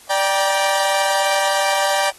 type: chord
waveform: sawtooth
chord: G minor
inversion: second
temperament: equal with one note detuned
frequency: 587.3 / 784 / 951.4 Hz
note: D5 / G5 / Bb5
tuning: 0 / 0 / +35 cents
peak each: -16 / -16 / -19 dBFS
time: 0.09-2.11 s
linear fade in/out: 20 ms
effects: white hiss -45 dBFS RMS until 2.18 s + AAC 32 kbps